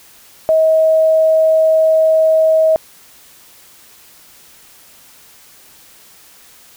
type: tone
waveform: sine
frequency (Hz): 637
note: D#5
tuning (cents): +41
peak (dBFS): -8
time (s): 0.49-2.76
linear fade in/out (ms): 0
effects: white hiss -44 dBFS RMS until 6.76 s